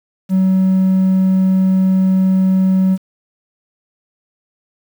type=tone; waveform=triangle; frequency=188.6 Hz; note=F#3; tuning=33 cents sharp; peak=-7 dBFS; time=0.29-2.98 s; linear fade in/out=50 ms; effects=tanh soft clip ceiling -4 dBFS + 7-bit